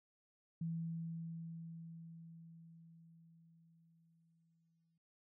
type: tone with exponential decay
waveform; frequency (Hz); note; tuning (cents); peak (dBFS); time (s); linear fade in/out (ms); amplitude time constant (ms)
sine; 165.2; E3; +4; -37; 0.61-4.98; 5; 950
effects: noise-tail reverb RT60 0.1 s tail -22 dB re dry